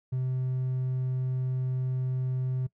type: tone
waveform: triangle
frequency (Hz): 128.8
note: C3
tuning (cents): -27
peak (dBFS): -24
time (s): 0.12-2.67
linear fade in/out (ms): 10
effects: noise-tail reverb RT60 0.1 s tail -21 dB re dry + tanh soft clip ceiling -20 dBFS